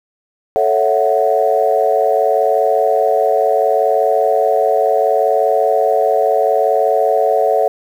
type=chord; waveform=sine; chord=F# minor seventh; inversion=first; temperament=equal; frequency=440 / 554.4 / 659.3 / 740 Hz; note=A4 / C#5 / E5 / F#5; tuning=0 / 0 / 0 / 0 cents; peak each=-16 dBFS; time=0.56-7.68 s; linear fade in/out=0 ms; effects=tanh soft clip ceiling 0 dBFS + 7-bit